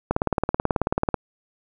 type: click train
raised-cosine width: 1 ms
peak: -6 dBFS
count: 20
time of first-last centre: 0.11-1.143 s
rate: 18.4 Hz
effects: none